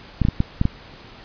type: clicks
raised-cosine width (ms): 5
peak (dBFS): -5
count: 6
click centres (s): 0.217 / 0.251 / 0.286 / 0.404 / 0.614 / 0.654
effects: pink hiss -43 dBFS RMS until 1.24 s + resampled to 11025 Hz